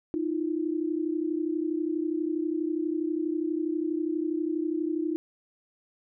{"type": "tone pair together", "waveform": "sine", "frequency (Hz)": [311.1, 343.4], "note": ["D#4", "F4"], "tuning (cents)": [0, -29], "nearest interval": "major second", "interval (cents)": 171, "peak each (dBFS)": [-28, -30], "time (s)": [0.14, 5.16], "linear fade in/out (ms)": 0, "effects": []}